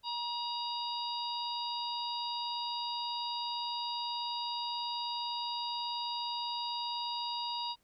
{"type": "harmonic tone with a mistuned harmonic", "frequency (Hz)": 954, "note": "A#5", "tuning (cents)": 40, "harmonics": [1, 3, 4, 5], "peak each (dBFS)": [-37, -44, -40, -41], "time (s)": [0.03, 7.76], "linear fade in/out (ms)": 50, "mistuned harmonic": 4, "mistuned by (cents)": -16, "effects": ["pink hiss -73 dBFS RMS until 7.83 s"]}